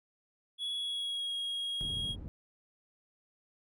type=tone with pitch glide; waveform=triangle; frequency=3370 to 3284 Hz; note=G#7 to G#7; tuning=+25 to -20 cents; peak=-32 dBFS; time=0.58-2.16 s; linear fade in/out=50 ms; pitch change=-45 cents; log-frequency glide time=0.74-1.35 s
type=low-pass noise; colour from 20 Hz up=white; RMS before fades=-42 dBFS; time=1.81-2.28 s; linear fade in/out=0 ms; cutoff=130 Hz; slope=12 dB/octave
effects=none